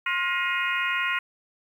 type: harmonic tone with a mistuned harmonic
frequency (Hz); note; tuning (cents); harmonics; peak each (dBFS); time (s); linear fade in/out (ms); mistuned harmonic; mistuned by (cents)
355.5; F4; +31; 3 / 4 / 5 / 6 / 7 / 8; -31 / -29 / -29 / -33 / -30 / -35; 0.06-1.19; 5; 5; +110
effects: 9-bit